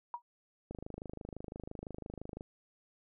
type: tone with exponential decay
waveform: sine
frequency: 957 Hz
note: A#5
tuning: 45 cents sharp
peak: -32 dBFS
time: 0.14-0.22 s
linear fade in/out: 1 ms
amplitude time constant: 16 ms
type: click train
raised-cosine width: 2 ms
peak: -29 dBFS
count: 45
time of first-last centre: 0.71-2.409 s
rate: 25.9 Hz
effects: none